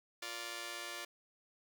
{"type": "chord", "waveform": "5% pulse", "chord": "Bb major", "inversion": "second", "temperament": "just", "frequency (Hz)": [349.6, 466.2, 582.7], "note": ["F4", "Bb4", "D5"], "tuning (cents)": [2, 0, -14], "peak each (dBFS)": [-35, -40, -34], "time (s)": [0.22, 1.05], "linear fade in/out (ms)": 5, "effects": []}